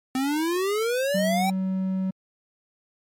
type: exponential sweep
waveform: square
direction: up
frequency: 255.5 to 784 Hz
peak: -23 dBFS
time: 0.15-1.5 s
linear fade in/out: 2 ms
type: tone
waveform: triangle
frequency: 188.9 Hz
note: F#3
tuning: 36 cents sharp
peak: -21 dBFS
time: 1.14-2.11 s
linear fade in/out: 10 ms
effects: MP3 64 kbps